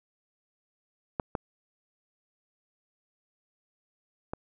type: clicks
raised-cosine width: 1 ms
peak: -14 / -15 / -19 dBFS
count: 3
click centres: 1.198 / 1.352 / 4.335 s
effects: none